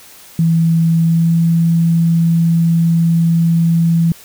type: tone with pitch glide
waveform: sine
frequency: 164.81 to 166.63 Hz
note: E3 to E3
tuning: 0 to +19 cents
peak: -9 dBFS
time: 0.39-4.12 s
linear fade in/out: 2 ms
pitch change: +19 cents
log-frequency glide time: 1.02-1.33 s
effects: white hiss -40 dBFS RMS until 4.24 s